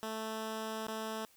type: tone with dropouts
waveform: 10% pulse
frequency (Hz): 220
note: A3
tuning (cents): 0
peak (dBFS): -29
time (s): 0.03-1.25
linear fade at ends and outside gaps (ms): 0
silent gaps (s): 0.867-0.883
effects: white hiss -65 dBFS RMS until 1.36 s